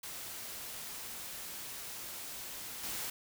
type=noise with level steps; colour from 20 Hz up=white; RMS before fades=-44 / -39 dBFS; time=0.03-3.1 s; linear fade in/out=5 ms; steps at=2.83 s; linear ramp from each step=10 ms; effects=none